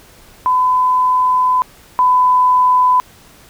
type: tone pair in turn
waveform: sine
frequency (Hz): 1009 / 1003.2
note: B5 / B5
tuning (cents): +37 / +27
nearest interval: unison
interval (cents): 10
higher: first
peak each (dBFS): -10 / -8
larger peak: second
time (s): 0.46-1.62 / 1.99-3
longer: first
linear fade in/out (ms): 0
effects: pink hiss -44 dBFS RMS until 3.49 s